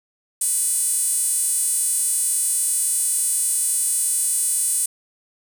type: tone with high-pass filter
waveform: sawtooth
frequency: 495.8 Hz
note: B4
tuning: 7 cents sharp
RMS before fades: -21 dBFS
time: 0.41-4.86 s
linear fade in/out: 5 ms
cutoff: 9100 Hz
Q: 6.3
effects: none